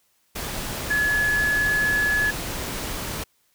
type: tone in noise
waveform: sine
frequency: 1702 Hz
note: G#6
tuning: 42 cents sharp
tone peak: -19 dBFS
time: 0.9-2.31 s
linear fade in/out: 10 ms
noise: pink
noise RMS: -30 dBFS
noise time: 0.35-3.24 s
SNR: +8 dB
effects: white hiss -66 dBFS RMS until 3.54 s